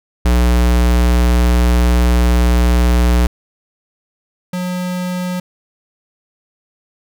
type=tone pair in turn; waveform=square; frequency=60.3 / 180.7 Hz; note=B1 / F#3; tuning=-41 / -41 cents; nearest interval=octave + perfect fifth; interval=1900 cents; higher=second; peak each=-10 / -19 dBFS; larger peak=first; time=0.25-3.27 / 4.53-5.4 s; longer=first; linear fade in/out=5 ms; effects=none